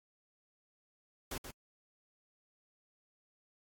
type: noise with echo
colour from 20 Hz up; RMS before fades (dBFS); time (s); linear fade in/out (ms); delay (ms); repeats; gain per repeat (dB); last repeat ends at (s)
pink; -40; 1.31-1.38; 5; 130; 1; -7; 1.51
effects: AAC 64 kbps